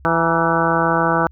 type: harmonic tone with a mistuned harmonic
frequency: 166.1 Hz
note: E3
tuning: 13 cents sharp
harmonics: 1 / 2 / 3 / 4 / 5 / 6 / 7 / 8 / 9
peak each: -23 / -23 / -23 / -23 / -23 / -23 / -23 / -23 / -23 dBFS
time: 0.05-1.27 s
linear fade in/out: 0 ms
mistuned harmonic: 6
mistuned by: -70 cents
effects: added 68 Hz sine -41 dBFS peak until 1.31 s